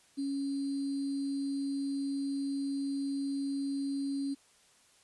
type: tone with sample-and-hold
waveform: sine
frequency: 277.2 Hz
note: C#4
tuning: in tune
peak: -31 dBFS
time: 0.17-4.35 s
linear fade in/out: 20 ms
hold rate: 4410 Hz
effects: white hiss -64 dBFS RMS until 5.03 s + resampled to 24000 Hz